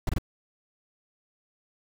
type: noise bursts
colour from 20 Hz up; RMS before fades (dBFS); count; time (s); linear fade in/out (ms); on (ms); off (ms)
brown; -25; 3; 0.07-0.184; 2; 22; 24
effects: none